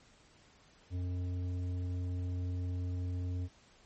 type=tone with tanh clipping; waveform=triangle; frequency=90 Hz; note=F#2; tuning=47 cents flat; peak=-35 dBFS; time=0.9-3.49 s; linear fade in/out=50 ms; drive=14 dB; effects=pink hiss -63 dBFS RMS until 3.85 s + MP3 32 kbps